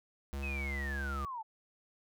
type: tone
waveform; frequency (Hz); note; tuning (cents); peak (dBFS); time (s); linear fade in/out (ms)
square; 69.3; C#2; 0; -37; 0.33-1.25; 0
type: linear sweep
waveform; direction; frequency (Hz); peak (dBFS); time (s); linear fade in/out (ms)
sine; down; 2604 to 843; -38; 0.42-1.43; 20
effects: none